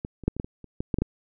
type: clicks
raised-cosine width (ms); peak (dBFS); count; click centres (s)
3; -18 / -27 / -8 / -25 / -14 / -23 / -29 / -15 / -11 / -12 / -10; 11; 0.049 / 0.237 / 0.28 / 0.366 / 0.399 / 0.445 / 0.643 / 0.805 / 0.942 / 0.986 / 1.02
effects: none